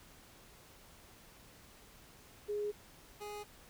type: tone pair in turn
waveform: sine / 25% pulse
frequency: 415.3 / 415.3 Hz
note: G#4 / G#4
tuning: 0 / 0 cents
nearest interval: unison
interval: 0 cents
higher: neither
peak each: -34 / -39 dBFS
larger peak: first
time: 2.48-2.72 / 3.2-3.44 s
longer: neither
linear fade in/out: 20 ms
effects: pink hiss -59 dBFS RMS until 3.69 s